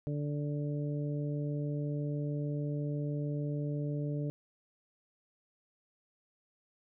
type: harmonic tone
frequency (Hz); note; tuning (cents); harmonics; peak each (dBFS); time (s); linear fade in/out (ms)
146.3; D3; -6; 1 / 2 / 3 / 4; -33 / -39 / -43 / -45; 0.07-4.3; 0
effects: none